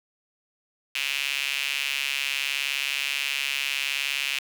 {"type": "tone with high-pass filter", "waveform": "sawtooth", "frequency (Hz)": 139.3, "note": "C#3", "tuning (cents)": 9, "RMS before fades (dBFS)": -28, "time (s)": [0.95, 4.39], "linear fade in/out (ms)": 5, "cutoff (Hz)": 2600, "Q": 4.2, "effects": ["8-bit"]}